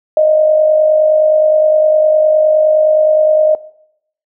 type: tone with amplitude modulation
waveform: sine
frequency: 619 Hz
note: D#5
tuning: 9 cents flat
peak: -4 dBFS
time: 0.17-3.55 s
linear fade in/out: 2 ms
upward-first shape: sine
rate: 49.7 Hz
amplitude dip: 45%
effects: noise-tail reverb RT60 0.7 s tail -19 dB re dry